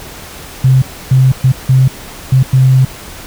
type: tone bursts at uneven times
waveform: sine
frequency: 130.81 Hz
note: C3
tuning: in tune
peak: -4 dBFS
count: 6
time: 0.64-0.82 / 1.11-1.32 / 1.44-1.52 / 1.69-1.88 / 2.32-2.43 / 2.53-2.85 s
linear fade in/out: 5 ms
effects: pink hiss -30 dBFS RMS until 3.26 s